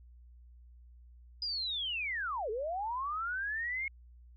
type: linear two-way sweep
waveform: sine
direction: down then up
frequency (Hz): 4988 to 409.6 to 2187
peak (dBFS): -33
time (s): 1.42-3.88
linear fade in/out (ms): 2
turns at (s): 2.5
effects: added 60 Hz sine -53 dBFS peak until 4.36 s